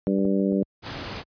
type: harmonic tone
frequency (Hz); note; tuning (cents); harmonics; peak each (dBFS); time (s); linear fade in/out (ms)
97.8; G2; -4; 2 / 3 / 4 / 5 / 6; -22 / -26 / -28 / -30 / -32; 0.07-0.63; 0
type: clicks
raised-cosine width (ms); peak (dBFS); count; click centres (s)
2; -26 / -19 / -29 / -23; 4; 0.186 / 0.252 / 0.398 / 0.523
type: noise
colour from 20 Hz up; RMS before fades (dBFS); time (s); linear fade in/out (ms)
pink; -33; 0.82-1.24; 50
effects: high-pass 60 Hz 12 dB/octave + resampled to 11025 Hz